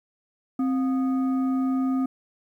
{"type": "tone with frequency modulation", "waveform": "sine", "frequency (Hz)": 262.6, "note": "C4", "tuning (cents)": 6, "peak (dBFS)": -21, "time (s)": [0.59, 2.06], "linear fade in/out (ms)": 5, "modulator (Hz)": 975, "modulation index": 0.3, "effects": ["10-bit"]}